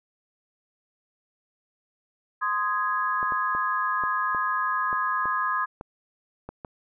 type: chord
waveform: sine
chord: Ab major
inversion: first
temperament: just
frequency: 1038.3 / 1245.9 / 1661.2 Hz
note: C6 / Eb6 / Ab6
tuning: -14 / +2 / 0 cents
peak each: -27 / -27 / -29 dBFS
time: 2.41-5.66 s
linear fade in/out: 20 ms
type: clicks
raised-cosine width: 1 ms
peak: -22 dBFS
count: 10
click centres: 3.229 / 3.322 / 3.55 / 4.037 / 4.348 / 4.929 / 5.256 / 5.811 / 6.49 / 6.648 s
effects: none